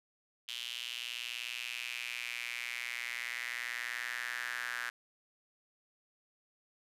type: tone with high-pass filter sweep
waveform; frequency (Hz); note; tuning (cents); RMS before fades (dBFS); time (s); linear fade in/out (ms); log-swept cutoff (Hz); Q
square; 60.2; B1; -44; -40; 0.48-4.9; 5; 3100 to 1600; 4.8
effects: resampled to 32000 Hz